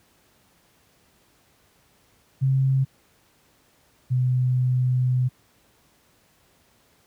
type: tone pair in turn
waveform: sine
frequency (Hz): 133.6 / 126.64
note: C3 / B2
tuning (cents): +36 / +44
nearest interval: minor second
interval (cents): 92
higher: first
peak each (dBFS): -17 / -18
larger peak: first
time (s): 2.41-2.85 / 4.1-5.29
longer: second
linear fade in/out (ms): 20
effects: pink hiss -61 dBFS RMS until 7.06 s + high-pass 60 Hz 12 dB/octave